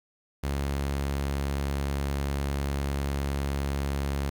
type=tone; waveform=sawtooth; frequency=69.8 Hz; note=C#2; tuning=13 cents sharp; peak=-23 dBFS; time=0.43-4.3 s; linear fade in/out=10 ms; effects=9-bit